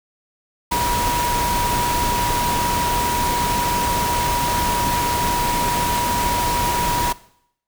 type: tone in noise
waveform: sine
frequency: 964 Hz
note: B5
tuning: 42 cents flat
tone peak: -19 dBFS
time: 0.71-7.13 s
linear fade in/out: 10 ms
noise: pink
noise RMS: -23 dBFS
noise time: 0.71-7.13 s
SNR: +1 dB
effects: noise-tail reverb RT60 0.7 s tail -19 dB re dry